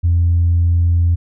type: tone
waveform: sine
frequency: 85.6 Hz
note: F2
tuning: 34 cents flat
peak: -9 dBFS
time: 0.03-1.16 s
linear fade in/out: 20 ms
effects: tanh soft clip ceiling -7 dBFS